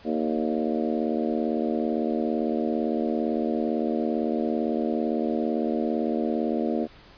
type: harmonic tone with a mistuned harmonic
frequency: 77.78 Hz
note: D#2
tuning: in tune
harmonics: 3 / 4 / 5 / 6 / 7 / 8 / 9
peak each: -27 / -29 / -31 / -33 / -34 / -35 / -36 dBFS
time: 0.04-6.88 s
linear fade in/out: 50 ms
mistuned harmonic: 7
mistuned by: +36 cents
effects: pink hiss -51 dBFS RMS until 7.17 s + resampled to 11025 Hz